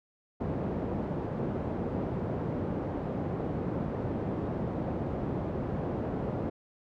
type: band-pass noise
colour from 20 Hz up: pink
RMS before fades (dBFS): -33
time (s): 0.4-6.5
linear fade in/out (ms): 10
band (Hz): 100 to 570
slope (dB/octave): 12
effects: none